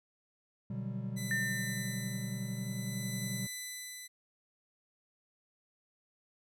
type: chord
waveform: triangle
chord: G major seventh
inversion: first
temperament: equal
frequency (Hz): 123.47 / 146.83 / 185 / 196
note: B2 / D3 / F#3 / G3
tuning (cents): 0 / 0 / 0 / 0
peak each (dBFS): -37 / -43 / -42 / -38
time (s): 0.7-3.47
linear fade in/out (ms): 5
type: tone with tremolo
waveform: 10% pulse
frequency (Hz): 2000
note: B6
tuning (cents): +21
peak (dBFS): -30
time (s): 1.16-4.08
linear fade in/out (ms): 20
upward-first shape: sine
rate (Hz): 0.56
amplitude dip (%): 60
type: tone with exponential decay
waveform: sine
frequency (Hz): 1800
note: A6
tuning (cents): +39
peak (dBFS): -29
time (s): 1.31-2.65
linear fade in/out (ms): 1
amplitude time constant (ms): 290
effects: none